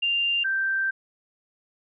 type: tone pair in turn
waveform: sine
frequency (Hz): 2791 / 1566.4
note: F7 / G6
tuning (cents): -2 / -2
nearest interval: minor seventh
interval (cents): 1000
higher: first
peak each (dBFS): -21 / -22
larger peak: first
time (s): 0.02-0.44 / 0.44-0.91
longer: second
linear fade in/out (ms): 10
effects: none

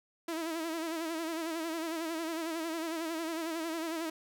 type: tone with vibrato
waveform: sawtooth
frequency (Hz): 326.5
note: E4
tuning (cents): -17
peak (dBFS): -30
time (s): 0.28-4.1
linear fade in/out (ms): 5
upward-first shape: sine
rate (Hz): 11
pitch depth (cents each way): 68
effects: none

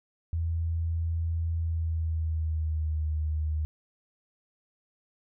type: tone with pitch glide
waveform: sine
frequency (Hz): 82.7 to 77.16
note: E2 to D#2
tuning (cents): +6 to -14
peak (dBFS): -26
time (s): 0.33-3.65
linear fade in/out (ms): 0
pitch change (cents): -120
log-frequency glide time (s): 1.56-3.07
effects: none

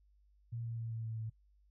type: tone with pitch steps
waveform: sine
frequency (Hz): 116.54 / 115.4 / 114.27 / 113.16 / 112.05 / 110.96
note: A#2 / A#2 / A#2 / A2 / A2 / A2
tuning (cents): 0 / -17 / -34 / +49 / +32 / +15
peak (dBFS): -38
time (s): 0.52-1.3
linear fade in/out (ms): 10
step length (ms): 130
effects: noise-tail reverb RT60 0.1 s tail -22 dB re dry + added 50 Hz sine -65 dBFS peak until 1.7 s

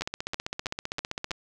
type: two click trains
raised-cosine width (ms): 0.2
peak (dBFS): -14 / -13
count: 21 / 5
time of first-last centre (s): 0.01-1.309 / 0.02-1.314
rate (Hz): 15.4 / 3.09
effects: none

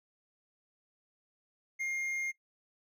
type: tone with hard clipping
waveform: triangle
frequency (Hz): 2124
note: C7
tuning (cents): +25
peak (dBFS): -34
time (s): 1.79-2.32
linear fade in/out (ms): 20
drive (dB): 9
effects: noise-tail reverb RT60 0.1 s tail -19 dB re dry

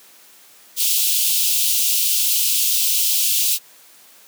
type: high-pass noise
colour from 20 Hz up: white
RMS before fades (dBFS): -18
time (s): 0.76-3.59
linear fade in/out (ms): 50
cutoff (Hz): 2700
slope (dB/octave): 48
effects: white hiss -48 dBFS RMS until 4.27 s + high-pass 200 Hz 12 dB/octave

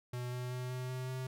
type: tone with pitch steps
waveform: square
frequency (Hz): 123.5 / 124.65 / 125.8 / 126.97 / 128.15 / 129.34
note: B2 / B2 / B2 / B2 / C3 / C3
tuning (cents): 0 / +16 / +32 / +48 / -36 / -20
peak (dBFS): -38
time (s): 0.13-1.27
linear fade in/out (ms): 5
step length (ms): 190
effects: none

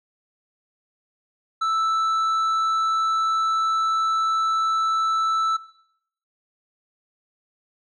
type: tone with tanh clipping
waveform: sine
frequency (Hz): 1318.5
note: E6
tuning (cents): 0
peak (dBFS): -21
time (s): 1.61-5.57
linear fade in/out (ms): 10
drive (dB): 7
effects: noise-tail reverb RT60 0.7 s tail -18 dB re dry

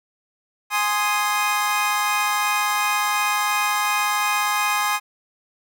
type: chord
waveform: 25% pulse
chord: Ab major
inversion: none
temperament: equal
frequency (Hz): 830.6 / 1046.5 / 1244.5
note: Ab5 / C6 / Eb6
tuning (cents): 0 / 0 / 0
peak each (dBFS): -20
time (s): 0.7-5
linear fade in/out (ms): 50
effects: none

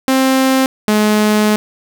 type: tone pair in turn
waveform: sawtooth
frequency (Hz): 263.8 / 212.1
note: C4 / G#3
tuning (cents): +14 / +37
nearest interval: major third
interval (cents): 377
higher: first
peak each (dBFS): -6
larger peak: neither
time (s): 0.08-0.66 / 0.88-1.56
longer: second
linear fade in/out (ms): 0
effects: none

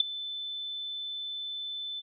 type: tone with ADSR envelope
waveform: sine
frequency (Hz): 3520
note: A7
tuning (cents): 0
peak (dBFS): -16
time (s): 0-2.02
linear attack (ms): 4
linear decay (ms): 11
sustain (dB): -18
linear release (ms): 34
effects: none

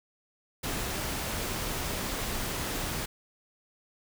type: noise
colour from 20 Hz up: pink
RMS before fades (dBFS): -33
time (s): 0.63-3.06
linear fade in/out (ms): 10
effects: none

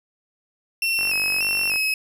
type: tone with vibrato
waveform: 35% pulse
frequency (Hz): 2637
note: E7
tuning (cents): 0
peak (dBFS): -18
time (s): 0.82-1.94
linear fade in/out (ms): 2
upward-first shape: square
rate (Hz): 1.7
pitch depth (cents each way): 49
type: click train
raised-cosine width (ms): 0.5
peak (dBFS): -20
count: 38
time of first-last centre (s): 0.99-1.759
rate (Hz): 48.1
effects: none

